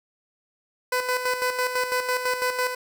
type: tone with tremolo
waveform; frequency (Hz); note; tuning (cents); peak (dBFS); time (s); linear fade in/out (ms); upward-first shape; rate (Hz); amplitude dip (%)
15% pulse; 502; B4; +28; -15; 0.92-2.75; 5; square; 6; 55
effects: none